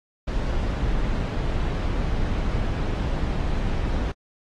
brown noise, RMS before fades -24 dBFS, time 0.27-4.12 s, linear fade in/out 10 ms, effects low-pass 5000 Hz 12 dB/octave + AAC 32 kbps

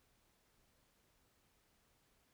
silence, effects pink hiss -75 dBFS RMS until 2.33 s

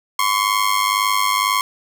sawtooth ring-modulated tone, 1074 Hz, C6, 45 cents sharp, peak -9 dBFS, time 0.19-1.61 s, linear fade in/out 0 ms, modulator 51 Hz, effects none

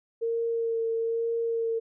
sine tone with vibrato, 458.3 Hz, A#4, 29 cents flat, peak -25 dBFS, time 0.21-1.8 s, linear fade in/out 20 ms, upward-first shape sine, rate 1.1 Hz, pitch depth 15 cents each way, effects none

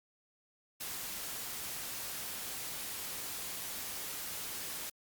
white noise, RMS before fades -41 dBFS, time 0.8-4.9 s, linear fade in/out 10 ms, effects Opus 48 kbps

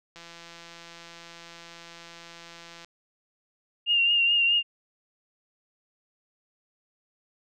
click train, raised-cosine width 0.2 ms, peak -28 dBFS, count 455, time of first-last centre 0.16-2.846 s, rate 169 Hz
sine tone with vibrato, 2800 Hz, F7, 4 cents sharp, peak -19 dBFS, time 3.86-4.63 s, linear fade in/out 50 ms, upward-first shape triangle, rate 4.7 Hz, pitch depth 41 cents each way
effects none

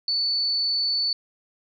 sine tone, 4479 Hz, C#8, 17 cents sharp, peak -21 dBFS, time 0.08-1.13 s, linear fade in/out 2 ms, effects none

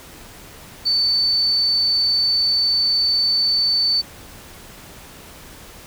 sine tone, 4521 Hz, C#8, 33 cents sharp, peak -15 dBFS, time 0.85-4.02 s, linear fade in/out 20 ms, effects pink hiss -41 dBFS RMS until 5.86 s

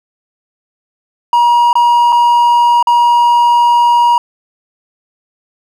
triangle tone with dropouts, 954 Hz, A#5, 40 cents sharp, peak -4 dBFS, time 1.33-4.18 s, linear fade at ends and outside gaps 2 ms, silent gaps 1.73-1.754 / 2.123-2.126 / 2.827-2.871 s, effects none

